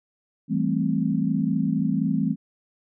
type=chord; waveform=sine; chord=A minor seventh; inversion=second; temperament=equal; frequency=164.81 / 196 / 220 / 261.6 Hz; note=E3 / G3 / A3 / C4; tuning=0 / 0 / 0 / 0 cents; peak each=-26 dBFS; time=0.48-2.36 s; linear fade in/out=50 ms; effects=none